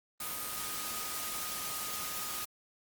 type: tone in noise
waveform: sine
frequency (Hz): 1244.5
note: D#6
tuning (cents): 0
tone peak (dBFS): -45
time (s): 0.2-2.45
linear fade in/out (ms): 5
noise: white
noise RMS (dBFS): -38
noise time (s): 0.2-2.45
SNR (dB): -10
effects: Opus 24 kbps